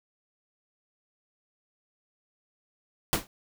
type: noise with exponential decay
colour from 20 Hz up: pink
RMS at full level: -20 dBFS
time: 3.13-3.27 s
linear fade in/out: 0 ms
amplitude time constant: 30 ms
effects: none